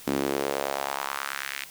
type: tone with high-pass filter sweep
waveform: sawtooth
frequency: 69.3 Hz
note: C#2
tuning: in tune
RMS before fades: -30 dBFS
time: 0.07-1.64 s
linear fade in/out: 0 ms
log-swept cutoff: 260 to 2200 Hz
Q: 2.1
effects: white hiss -46 dBFS RMS until 1.7 s